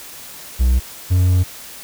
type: tone pair in turn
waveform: triangle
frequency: 62.4 / 90.78 Hz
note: B1 / F#2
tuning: +19 / -32 cents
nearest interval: tritone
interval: 649 cents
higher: second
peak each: -9 / -9 dBFS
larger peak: neither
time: 0.59-0.8 / 1.1-1.44 s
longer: second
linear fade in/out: 20 ms
effects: white hiss -36 dBFS RMS until 1.83 s